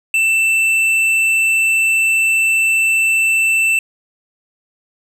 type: tone with tanh clipping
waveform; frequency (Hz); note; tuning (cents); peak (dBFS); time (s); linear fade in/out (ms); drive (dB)
sine; 2665; E7; +18; -13; 0.14-3.79; 2; 9
effects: none